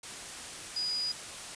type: tone in noise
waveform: sine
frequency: 4921 Hz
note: D#8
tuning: 20 cents flat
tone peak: -30 dBFS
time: 0.76-1.12 s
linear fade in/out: 5 ms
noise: white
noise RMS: -42 dBFS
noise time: 0.03-1.55 s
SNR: +9 dB
effects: resampled to 22050 Hz